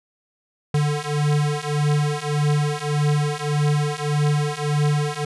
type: beating tone pair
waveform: square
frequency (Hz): 146.83 / 148.53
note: D3 / D3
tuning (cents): 0 / +20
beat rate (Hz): 1.7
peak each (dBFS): -23 / -22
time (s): 0.74-5.25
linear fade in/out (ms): 5
effects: resampled to 24000 Hz